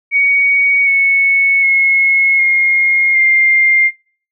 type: tone with pitch steps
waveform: sine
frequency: 2243 / 2208 / 2174 / 2140 / 2107 Hz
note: C#7 / C#7 / C#7 / C7 / C7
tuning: +20 / -7 / -34 / +38 / +12 cents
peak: -8 dBFS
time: 0.11-3.91 s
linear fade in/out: 50 ms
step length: 760 ms
effects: noise-tail reverb RT60 0.5 s tail -21 dB re dry